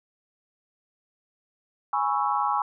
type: chord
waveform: sine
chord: C# minor seventh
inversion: second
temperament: equal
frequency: 830.6 / 987.8 / 1108.7 / 1318.5 Hz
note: G#5 / B5 / C#6 / E6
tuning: 0 / 0 / 0 / 0 cents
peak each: -26 / -29 / -27 / -30 dBFS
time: 1.93-2.62 s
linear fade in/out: 2 ms
effects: none